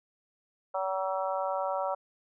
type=harmonic tone; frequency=190 Hz; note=F#3; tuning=46 cents sharp; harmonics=3 / 4 / 5 / 6 / 7; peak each=-32 / -34 / -35 / -40 / -38 dBFS; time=0.74-1.95 s; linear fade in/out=10 ms; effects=none